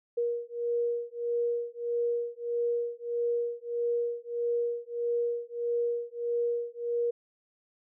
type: beating tone pair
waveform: sine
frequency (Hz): 473.6 / 475.2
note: A#4 / A#4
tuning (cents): +27 / +33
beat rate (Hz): 1.6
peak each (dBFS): -31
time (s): 0.17-7.11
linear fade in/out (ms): 10
effects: none